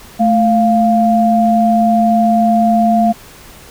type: tone pair together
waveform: sine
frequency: 219.1 / 697.1 Hz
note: A3 / F5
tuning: -7 / -3 cents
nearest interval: octave + minor sixth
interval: 2004 cents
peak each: -11 dBFS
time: 0.19-3.13 s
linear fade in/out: 20 ms
effects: pink hiss -38 dBFS RMS until 3.7 s